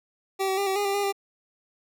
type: tone with pitch steps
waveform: 25% pulse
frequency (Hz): 386.6 / 381.5 / 399.3 / 383.7 / 408.7 / 396 / 404.8 / 396.7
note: G4 / G4 / G4 / G4 / G#4 / G4 / G#4 / G4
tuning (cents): -24 / -47 / +32 / -37 / -28 / +18 / -44 / +21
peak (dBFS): -20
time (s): 0.39-1.126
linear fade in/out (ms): 20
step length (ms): 92
effects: none